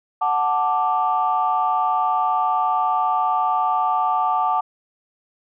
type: chord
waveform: sine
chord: D major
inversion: first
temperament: equal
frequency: 740 / 880 / 1174.7 Hz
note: F#5 / A5 / D6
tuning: 0 / 0 / 0 cents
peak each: -21 dBFS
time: 0.21-4.61 s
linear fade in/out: 10 ms
effects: tanh soft clip ceiling -8 dBFS